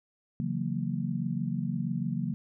sine chord, F# dominant seventh, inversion second, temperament just, 138.75 / 166.5 / 185 / 231.2 Hz, C#3 / E3 / F#3 / A#3, +2 / +18 / 0 / -14 cents, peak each -34 dBFS, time 0.4-2.34 s, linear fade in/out 0 ms, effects none

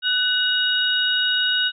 sine tone cluster, 1495 / 2900 / 3766 Hz, F#6 / F#7 / A#7, +17 / -35 / +17 cents, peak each -22 dBFS, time 0.02-1.72 s, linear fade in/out 50 ms, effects none

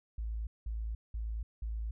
sine tone bursts, 55 Hz, A1, in tune, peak -34 dBFS, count 4, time 0.18-1.91 s, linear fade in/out 5 ms, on 290 ms, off 190 ms, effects none

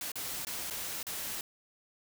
white noise with dropouts, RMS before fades -38 dBFS, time 0.01-1.41 s, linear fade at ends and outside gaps 2 ms, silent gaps 0.118-0.156 / 0.45-0.469 / 0.701-0.707 / 1.03-1.067 s, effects none

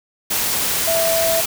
sine tone in noise, 659.3 Hz, E5, in tune, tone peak -17 dBFS, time 0.87-1.41 s, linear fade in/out 10 ms, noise white, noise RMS -20 dBFS, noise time 0.3-1.46 s, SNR 0 dB, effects none

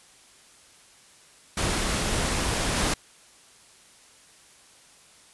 pink noise with level steps, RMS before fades -26 / -24 dBFS, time 1.57-2.94 s, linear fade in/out 5 ms, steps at 2.76 s, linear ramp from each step 10 ms, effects white hiss -54 dBFS RMS until 5.33 s + resampled to 24000 Hz

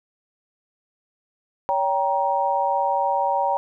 sine chord, G diminished, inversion second, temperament just, 564.5 / 784 / 940.8 Hz, Db5 / G5 / Bb5, +31 / 0 / +16 cents, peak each -25 / -23 / -22 dBFS, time 1.69-3.57 s, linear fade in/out 0 ms, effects none

